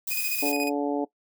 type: noise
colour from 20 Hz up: violet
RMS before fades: -30 dBFS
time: 0.07-0.52 s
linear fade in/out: 5 ms
type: tone with tremolo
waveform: sawtooth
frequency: 2489 Hz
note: D#7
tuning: in tune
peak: -24 dBFS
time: 0.1-0.7 s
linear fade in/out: 20 ms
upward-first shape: square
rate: 14 Hz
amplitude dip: 55%
type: harmonic tone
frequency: 143.7 Hz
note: D3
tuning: 37 cents flat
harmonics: 2 / 3 / 4 / 5 / 6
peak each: -26 / -30 / -32 / -34 / -36 dBFS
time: 0.42-1.05 s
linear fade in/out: 10 ms
effects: noise-tail reverb RT60 0.1 s tail -19 dB re dry